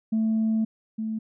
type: tone pair in turn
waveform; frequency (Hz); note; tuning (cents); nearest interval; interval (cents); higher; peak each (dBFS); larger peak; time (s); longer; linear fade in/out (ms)
sine; 220.9 / 219.9; A3 / A3; +7 / -1; unison; 8; first; -19 / -26; first; 0.12-0.65 / 0.98-1.19; first; 10
effects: tanh soft clip ceiling -18 dBFS